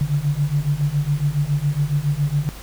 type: beating tone pair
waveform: sine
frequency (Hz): 141.3 / 148.5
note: C#3 / D3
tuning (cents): +34 / +20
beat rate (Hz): 7.2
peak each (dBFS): -21 / -20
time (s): 0.01-2.49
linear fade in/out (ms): 0
effects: added 50 Hz sine -36 dBFS peak until 2.62 s + pink hiss -40 dBFS RMS until 2.62 s